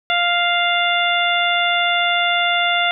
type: harmonic tone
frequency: 698.5 Hz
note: F5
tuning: in tune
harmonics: 1 / 2 / 3 / 4 / 5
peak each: -20 / -21 / -21 / -23 / -22 dBFS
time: 0.1-2.91 s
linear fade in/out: 0 ms
effects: none